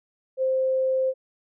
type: tone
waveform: sine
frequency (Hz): 523.3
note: C5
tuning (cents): 0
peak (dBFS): -20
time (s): 0.37-1.14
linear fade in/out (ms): 50
effects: none